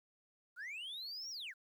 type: linear two-way sweep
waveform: sine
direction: up then down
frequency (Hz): 1361 to 5740 to 1361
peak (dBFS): -40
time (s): 0.56-1.54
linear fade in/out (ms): 50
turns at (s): 1.3
effects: tanh soft clip ceiling -42 dBFS + 12-bit